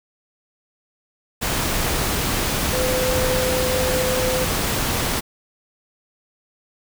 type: tone in noise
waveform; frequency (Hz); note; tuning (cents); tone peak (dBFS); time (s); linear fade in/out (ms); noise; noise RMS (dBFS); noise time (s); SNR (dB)
sine; 510; C5; -44; -21; 2.72-4.45; 20; pink; -22; 1.41-5.21; -2
effects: none